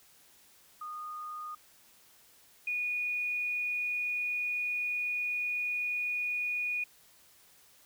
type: tone pair in turn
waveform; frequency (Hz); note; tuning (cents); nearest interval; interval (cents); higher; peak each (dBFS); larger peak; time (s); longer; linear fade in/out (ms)
sine; 1229 / 2458; D#6 / D#7; -22 / -22; octave; 1200; second; -38 / -30; second; 0.81-1.55 / 2.67-6.84; second; 5
effects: white hiss -61 dBFS RMS until 7.85 s